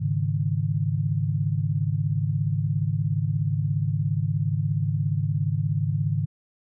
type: chord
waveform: sine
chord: Ab suspended fourth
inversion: none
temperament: equal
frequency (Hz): 103.83 / 138.59 / 155.56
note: Ab2 / Db3 / Eb3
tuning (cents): 0 / 0 / 0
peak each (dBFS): -26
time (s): 0-6.26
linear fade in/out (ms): 20
effects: none